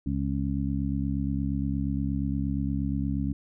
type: harmonic tone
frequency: 68.5 Hz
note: C#2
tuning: 20 cents flat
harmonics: 1 / 2 / 3 / 4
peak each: -31 / -31 / -31 / -31 dBFS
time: 0.06-3.33 s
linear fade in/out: 5 ms
effects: none